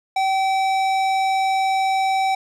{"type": "tone with tanh clipping", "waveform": "sine", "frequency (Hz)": 769, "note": "G5", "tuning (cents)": -33, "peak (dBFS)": -19, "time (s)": [0.16, 2.35], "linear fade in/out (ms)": 5, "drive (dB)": 16, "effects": []}